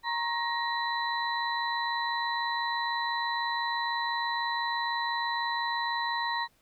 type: tone cluster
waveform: sine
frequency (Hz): 939 / 1085 / 1883 / 3986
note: A#5 / C#6 / A#6 / B7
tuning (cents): +12 / -37 / +17 / +15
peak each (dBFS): -31 / -37 / -33 / -36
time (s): 0.03-6.48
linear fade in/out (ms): 50
effects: pink hiss -67 dBFS RMS until 6.61 s